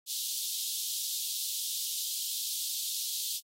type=high-pass noise; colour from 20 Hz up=pink; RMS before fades=-35 dBFS; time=0.06-3.41 s; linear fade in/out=50 ms; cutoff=3300 Hz; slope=48 dB/octave; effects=AAC 48 kbps